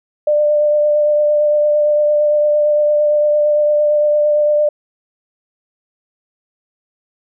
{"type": "tone with vibrato", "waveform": "sine", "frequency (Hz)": 596, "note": "D5", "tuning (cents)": 25, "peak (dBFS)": -10, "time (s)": [0.27, 4.69], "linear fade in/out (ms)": 5, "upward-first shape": "triangle", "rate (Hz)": 8.8, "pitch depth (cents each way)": 17, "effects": []}